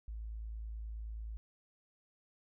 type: tone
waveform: sine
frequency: 54.7 Hz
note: A1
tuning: 9 cents flat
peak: -40 dBFS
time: 0.08-1.37 s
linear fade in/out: 0 ms
effects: none